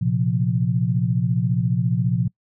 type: chord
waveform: sine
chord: Bb suspended second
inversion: none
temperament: just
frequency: 116.54 / 131.11 / 174.81 Hz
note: Bb2 / C3 / F3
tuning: 0 / +4 / +2 cents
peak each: -22 dBFS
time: 0.01-2.28 s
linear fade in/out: 10 ms
effects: noise-tail reverb RT60 0.1 s tail -24 dB re dry